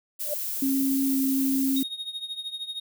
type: noise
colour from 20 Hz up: violet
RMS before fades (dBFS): -31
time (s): 0.19-1.84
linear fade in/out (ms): 20
type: tone with exponential growth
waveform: sine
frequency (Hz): 591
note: D5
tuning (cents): +11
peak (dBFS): -24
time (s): 0.21-0.34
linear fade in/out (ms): 5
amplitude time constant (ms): 28
type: tone with pitch glide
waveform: sine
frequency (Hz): 270 to 268.4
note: C#4 to C4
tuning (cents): -45 to +44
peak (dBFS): -22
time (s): 0.62-1.83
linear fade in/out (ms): 5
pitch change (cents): -11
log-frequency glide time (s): 1.05-1.15
type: tone with tremolo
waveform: triangle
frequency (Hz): 3729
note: A#7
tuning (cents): 0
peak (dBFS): -27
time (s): 1.76-2.8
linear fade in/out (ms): 5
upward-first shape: triangle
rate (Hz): 13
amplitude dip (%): 85
effects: none